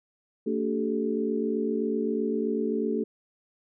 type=tone cluster; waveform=sine; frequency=225.8 / 289 / 381.9 / 429.7 Hz; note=A3 / D4 / G4 / A4; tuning=+45 / -28 / -45 / -41 cents; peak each=-29 / -32 / -31 / -30 dBFS; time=0.46-3.04 s; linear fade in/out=10 ms; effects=none